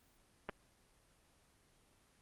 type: clicks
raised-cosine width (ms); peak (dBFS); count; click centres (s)
0.5; -26; 2; 0.49 / 0.495
effects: pink hiss -70 dBFS RMS until 2.21 s + Opus 24 kbps